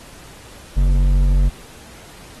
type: tone with hard clipping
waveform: sine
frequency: 46.79 Hz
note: F#1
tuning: 20 cents sharp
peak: -13 dBFS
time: 0.76-1.5 s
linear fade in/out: 20 ms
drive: 8 dB
effects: pink hiss -42 dBFS RMS until 2.4 s + AAC 32 kbps